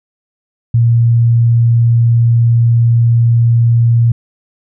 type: tone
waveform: sine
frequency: 117.1 Hz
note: A#2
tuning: 8 cents sharp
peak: -6 dBFS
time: 0.74-4.12 s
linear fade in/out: 5 ms
effects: none